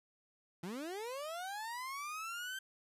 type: linear sweep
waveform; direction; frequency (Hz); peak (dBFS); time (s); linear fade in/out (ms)
30% pulse; up; 160.2 to 1568; -38; 0.63-2.59; 5
effects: resampled to 32000 Hz